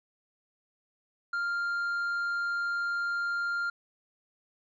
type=tone with tanh clipping; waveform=triangle; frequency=1396.9 Hz; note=F6; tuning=in tune; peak=-29 dBFS; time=1.33-3.7 s; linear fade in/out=5 ms; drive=8 dB; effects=none